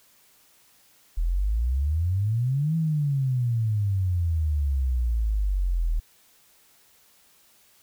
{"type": "exponential two-way sweep", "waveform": "sine", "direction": "up then down", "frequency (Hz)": [38.89, 164.81, 38.89], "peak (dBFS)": -21, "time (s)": [1.17, 6], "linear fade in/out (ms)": 10, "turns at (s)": 2.76, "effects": ["white hiss -59 dBFS RMS until 7.82 s"]}